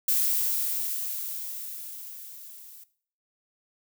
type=noise with level ramp; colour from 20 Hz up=violet; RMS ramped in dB=-23 to -48 dBFS; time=0.08-2.84 s; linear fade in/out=5 ms; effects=noise-tail reverb RT60 0.5 s tail -17 dB re dry